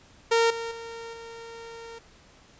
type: tone with level steps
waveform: sawtooth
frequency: 460.2 Hz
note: A#4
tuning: 22 cents flat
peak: -15 / -27 / -33 / -36 dBFS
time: 0.31-1.99 s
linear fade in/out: 10 ms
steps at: 0.5 / 0.71 / 1.13 s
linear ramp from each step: 5 ms
effects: pink hiss -55 dBFS RMS until 2.59 s + resampled to 16000 Hz